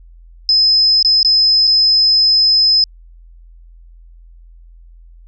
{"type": "tone with dropouts", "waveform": "sine", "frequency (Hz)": 5100, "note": "D#8", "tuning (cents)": 42, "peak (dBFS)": -8, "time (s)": [0.49, 2.84], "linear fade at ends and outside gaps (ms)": 1, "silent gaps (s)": [[1.027, 1.048], [1.23, 1.248], [1.671, 1.675]], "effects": ["added 42 Hz sine -38 dBFS peak until 5.27 s"]}